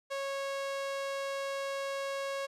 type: tone with low-pass filter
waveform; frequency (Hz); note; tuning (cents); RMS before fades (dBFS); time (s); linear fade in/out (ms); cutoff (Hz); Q
sawtooth; 550; C#5; -14; -36; 0.1-2.47; 20; 9300; 0.5
effects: none